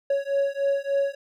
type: beating tone pair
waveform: triangle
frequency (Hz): 554.4 / 557.8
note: C#5 / C#5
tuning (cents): 0 / +11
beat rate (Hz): 3.4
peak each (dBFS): -23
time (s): 0.1-1.15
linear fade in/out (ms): 5
effects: none